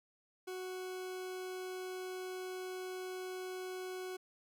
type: tone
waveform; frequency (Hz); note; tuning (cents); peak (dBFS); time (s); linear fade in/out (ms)
40% pulse; 370; F#4; 0; -40; 0.47-4.17; 10
effects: none